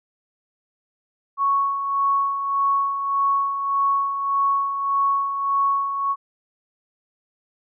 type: tone with tremolo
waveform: sine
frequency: 1108.7 Hz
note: C#6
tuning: in tune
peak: -16 dBFS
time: 1.37-6.16 s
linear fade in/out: 50 ms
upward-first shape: sine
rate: 1.7 Hz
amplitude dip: 55%
effects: none